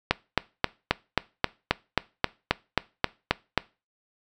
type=click train; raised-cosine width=0.3 ms; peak=-3 dBFS; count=14; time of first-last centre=0.11-3.577 s; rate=3.75 Hz; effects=noise-tail reverb RT60 0.3 s tail -21 dB re dry